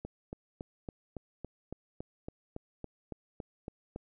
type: click train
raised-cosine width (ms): 2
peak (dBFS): -26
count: 15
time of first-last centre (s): 0.05-3.961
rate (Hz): 3.58
effects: none